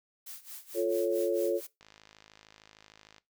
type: noise with tremolo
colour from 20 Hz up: blue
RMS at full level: -43 dBFS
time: 0.26-1.67 s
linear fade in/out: 10 ms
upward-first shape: sine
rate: 4.5 Hz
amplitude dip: 85%
type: chord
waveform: sine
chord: F augmented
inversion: none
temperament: equal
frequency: 349.2 / 440 / 554.4 Hz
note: F4 / A4 / C#5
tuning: 0 / 0 / 0 cents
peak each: -30 / -30 / -30 dBFS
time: 0.74-1.61 s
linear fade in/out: 50 ms
type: click train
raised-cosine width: 0.2 ms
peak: -35 dBFS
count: 74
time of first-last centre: 1.81-3.182 s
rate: 53.2 Hz
effects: noise-tail reverb RT60 0.2 s tail -19 dB re dry